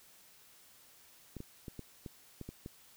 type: clicks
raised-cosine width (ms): 3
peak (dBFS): -30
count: 8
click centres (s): 1.367 / 1.404 / 1.682 / 1.793 / 2.062 / 2.413 / 2.49 / 2.661
effects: white hiss -61 dBFS RMS until 2.96 s